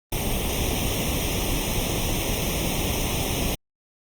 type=noise with comb filter; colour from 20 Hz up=pink; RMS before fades=-25 dBFS; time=0.12-3.55 s; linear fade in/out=5 ms; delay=0.33 ms; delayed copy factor=+0.85; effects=Opus 32 kbps